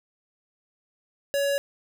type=tone; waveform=square; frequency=562 Hz; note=C#5; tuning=24 cents sharp; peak=-23 dBFS; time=1.34-1.58 s; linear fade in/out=0 ms; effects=none